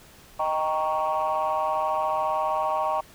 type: chord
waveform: sine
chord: Eb dominant seventh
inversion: none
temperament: equal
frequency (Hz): 622.3 / 784 / 932.3 / 1108.7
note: Eb5 / G5 / Bb5 / Db6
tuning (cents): 0 / 0 / 0 / 0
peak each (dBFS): -27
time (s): 0.39-3.01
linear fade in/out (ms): 10
effects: tanh soft clip ceiling -17 dBFS + pink hiss -51 dBFS RMS until 3.14 s